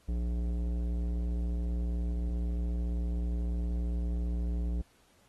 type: tone with tanh clipping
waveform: triangle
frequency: 59 Hz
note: A#1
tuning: 22 cents sharp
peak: -31 dBFS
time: 0.08-4.82 s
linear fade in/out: 10 ms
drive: 18 dB
effects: pink hiss -66 dBFS RMS until 5.28 s + AAC 32 kbps